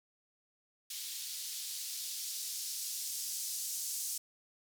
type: noise with band-pass filter sweep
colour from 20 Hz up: violet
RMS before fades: -40 dBFS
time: 0.9-4.18 s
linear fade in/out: 5 ms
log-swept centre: 3700 to 6300 Hz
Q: 1.3
effects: none